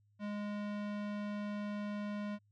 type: tone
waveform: square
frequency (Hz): 206.7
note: G#3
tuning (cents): -8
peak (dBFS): -38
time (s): 0.19-2.39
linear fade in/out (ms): 50
effects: added 103 Hz sine -68 dBFS peak until 2.51 s + low-pass 3000 Hz 12 dB/octave